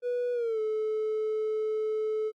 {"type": "tone with pitch glide", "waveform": "triangle", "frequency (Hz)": [489.1, 433.2], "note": ["B4", "A4"], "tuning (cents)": [-17, -27], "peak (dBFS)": -24, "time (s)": [0.02, 2.32], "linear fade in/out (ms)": 50, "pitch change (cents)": -210, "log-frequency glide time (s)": [0.33, 0.6], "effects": ["tanh soft clip ceiling -22 dBFS", "AAC 64 kbps"]}